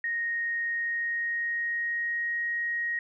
sine tone with pitch glide, 1864.7 to 1882 Hz, A#6 to A#6, 0 to +16 cents, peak -27 dBFS, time 0.04-2.99 s, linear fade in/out 2 ms, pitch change +16 cents, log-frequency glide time 0.71-2.46 s, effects none

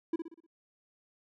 triangle tone with echo, 329.9 Hz, E4, 1 cent sharp, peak -25 dBFS, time 0.13-0.16 s, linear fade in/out 5 ms, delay 61 ms, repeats 5, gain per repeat -7 dB, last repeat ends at 0.465 s, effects none

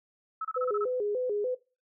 sine tone bursts, 1300 Hz, E6, 24 cents flat, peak -30 dBFS, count 7, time 0.41-0.844 s, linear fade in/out 5 ms, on 38 ms, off 28 ms
sine tone with vibrato, 456.5 Hz, A#4, 36 cents flat, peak -27 dBFS, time 0.56-1.55 s, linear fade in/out 10 ms, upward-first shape square, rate 3.4 Hz, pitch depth 170 cents each way
effects noise-tail reverb RT60 0.3 s tail -19 dB re dry

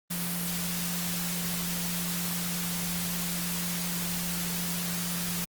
sine tone in noise, 174.61 Hz, F3, in tune, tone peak -33 dBFS, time 0.1-5.45 s, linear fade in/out 10 ms, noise white, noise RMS -33 dBFS, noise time 0.1-5.45 s, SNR -3 dB, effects Opus 32 kbps

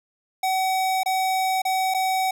square tone with dropouts, 756 Hz, F#5, 37 cents sharp, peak -21 dBFS, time 0.43-2.31 s, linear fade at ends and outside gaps 5 ms, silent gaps 1.034-1.059 / 1.619-1.651 / 1.94-1.945 s, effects none

